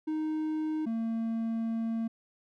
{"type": "tone pair in turn", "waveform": "triangle", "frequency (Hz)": [311.1, 226.8], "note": ["D#4", "A#3"], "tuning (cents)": [0, -47], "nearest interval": "perfect fourth", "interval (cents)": 547, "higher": "first", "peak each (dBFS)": -27, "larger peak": "neither", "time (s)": [[0.07, 0.86], [0.86, 2.08]], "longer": "second", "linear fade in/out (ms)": 10, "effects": []}